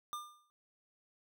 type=tone with exponential decay; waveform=square; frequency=1200 Hz; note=D6; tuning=37 cents sharp; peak=-37 dBFS; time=0.13-0.5 s; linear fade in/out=0 ms; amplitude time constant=79 ms; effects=none